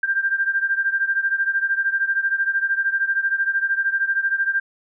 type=beating tone pair; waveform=sine; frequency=1583 / 1596 Hz; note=G6 / G6; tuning=+17 / +31 cents; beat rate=13 Hz; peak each=-20 / -23 dBFS; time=0.03-4.6 s; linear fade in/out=5 ms; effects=none